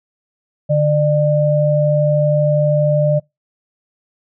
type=tone pair together; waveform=sine; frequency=147.9 / 599.3 Hz; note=D3 / D5; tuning=+13 / +35 cents; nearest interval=2 octaves; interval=2422 cents; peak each=-14 dBFS; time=0.69-3.2 s; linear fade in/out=20 ms; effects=noise-tail reverb RT60 0.2 s tail -25 dB re dry